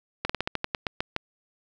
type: slowing click train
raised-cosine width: 0.3 ms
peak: -10 dBFS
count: 11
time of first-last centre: 0.25-1.164 s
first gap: 45 ms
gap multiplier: 1.15
effects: none